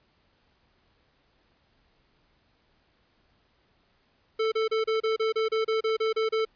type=tone bursts; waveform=square; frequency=442.1 Hz; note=A4; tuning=8 cents sharp; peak=-24 dBFS; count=13; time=4.39-6.452 s; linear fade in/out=10 ms; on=130 ms; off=31 ms; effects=pink hiss -67 dBFS RMS until 6.55 s + resampled to 11025 Hz